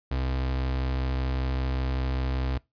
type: tone with vibrato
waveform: 35% pulse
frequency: 65.1 Hz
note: C2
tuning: 8 cents flat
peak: -24 dBFS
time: 0.11-2.58 s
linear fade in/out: 5 ms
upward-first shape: triangle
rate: 13 Hz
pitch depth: 12 cents each way
effects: noise-tail reverb RT60 0.2 s tail -22 dB re dry + resampled to 11025 Hz